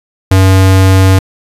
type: tone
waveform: square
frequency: 95 Hz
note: F#2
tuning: 46 cents sharp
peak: -4 dBFS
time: 0.31-1.19 s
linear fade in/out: 5 ms
effects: resampled to 32000 Hz